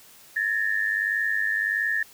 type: tone pair together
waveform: sine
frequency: 1720.5 / 1822 Hz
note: A6 / A#6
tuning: -39 / -40 cents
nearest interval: minor second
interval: 99 cents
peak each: -25 dBFS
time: 0.36-2.03 s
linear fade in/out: 5 ms
effects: white hiss -51 dBFS RMS until 2.13 s